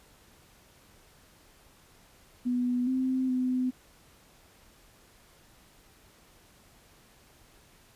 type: tone with pitch steps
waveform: sine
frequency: 246.7 / 259.6 / 254.1 Hz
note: B3 / C4 / B3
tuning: -2 / -13 / +49 cents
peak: -25 dBFS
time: 2.45-3.71 s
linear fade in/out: 20 ms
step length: 420 ms
effects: pink hiss -59 dBFS RMS until 7.95 s + resampled to 32000 Hz